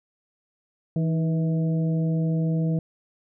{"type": "harmonic tone with a mistuned harmonic", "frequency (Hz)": 162.4, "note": "E3", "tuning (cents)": -26, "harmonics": [1, 2, 3, 4], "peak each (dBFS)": [-21, -32, -35, -38], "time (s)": [0.96, 2.79], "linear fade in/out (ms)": 2, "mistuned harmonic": 2, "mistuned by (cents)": -60, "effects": []}